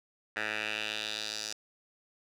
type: tone with band-pass filter sweep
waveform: 10% pulse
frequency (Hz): 107.4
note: A2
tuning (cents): -41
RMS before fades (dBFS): -36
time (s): 0.36-1.53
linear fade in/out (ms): 5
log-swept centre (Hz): 1900 to 5500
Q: 2.5
effects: none